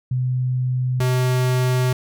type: tone pair in turn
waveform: sine / square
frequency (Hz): 127 / 127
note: B2 / B2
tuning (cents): +49 / +49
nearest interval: unison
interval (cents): 0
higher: neither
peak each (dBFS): -18 / -17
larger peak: second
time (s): 0.11-1 / 1-1.93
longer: second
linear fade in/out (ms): 5
effects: none